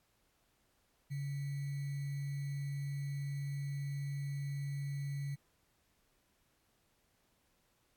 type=tone with sample-and-hold; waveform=sine; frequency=140.8 Hz; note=C#3; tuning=27 cents sharp; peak=-36 dBFS; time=1.1-5.36 s; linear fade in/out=20 ms; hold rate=2100 Hz; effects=pink hiss -75 dBFS RMS until 7.96 s + AAC 64 kbps